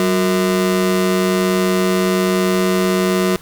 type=ring-modulated tone; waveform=35% pulse; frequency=277.2 Hz; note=C#4; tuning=in tune; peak=-9 dBFS; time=0-3.36 s; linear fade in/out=0 ms; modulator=88 Hz; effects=pink hiss -42 dBFS RMS until 3.41 s